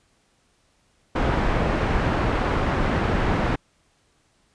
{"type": "low-pass noise", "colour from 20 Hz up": "pink", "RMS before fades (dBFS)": -22, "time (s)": [1.15, 3.56], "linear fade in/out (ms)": 10, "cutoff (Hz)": 1700, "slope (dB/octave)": 12, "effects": ["pink hiss -64 dBFS RMS until 4.54 s", "resampled to 22050 Hz"]}